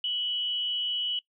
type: tone pair together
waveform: sine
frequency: 2960 / 3215 Hz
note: F#7 / G7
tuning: 0 / +43 cents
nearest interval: minor second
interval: 143 cents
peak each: -27 / -36 dBFS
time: 0.04-1.19 s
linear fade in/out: 2 ms
effects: noise-tail reverb RT60 0.1 s tail -21 dB re dry